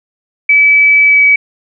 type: tone with pitch glide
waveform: sine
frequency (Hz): 2296 to 2278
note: D7 to C#7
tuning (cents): -40 to +47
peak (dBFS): -4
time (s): 0.49-1.36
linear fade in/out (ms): 5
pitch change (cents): -13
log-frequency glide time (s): 1.05-1.24
effects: none